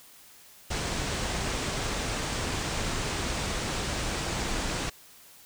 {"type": "low-pass noise", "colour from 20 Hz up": "pink", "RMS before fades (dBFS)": -31, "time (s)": [0.7, 4.9], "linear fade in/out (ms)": 10, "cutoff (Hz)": 8900, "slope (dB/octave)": 48, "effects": ["white hiss -53 dBFS RMS until 5.45 s"]}